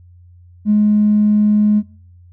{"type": "tone with tanh clipping", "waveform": "triangle", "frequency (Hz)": 209.9, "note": "G#3", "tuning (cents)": 19, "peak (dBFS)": -9, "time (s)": [0.65, 1.83], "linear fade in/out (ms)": 50, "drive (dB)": 4, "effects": ["noise-tail reverb RT60 0.6 s tail -25 dB re dry", "added 88 Hz sine -41 dBFS peak until 2.32 s"]}